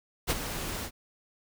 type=noise with ADSR envelope; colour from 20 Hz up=pink; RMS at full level=-25 dBFS; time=0.27-0.91 s; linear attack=36 ms; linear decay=31 ms; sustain=-10 dB; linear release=71 ms; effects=none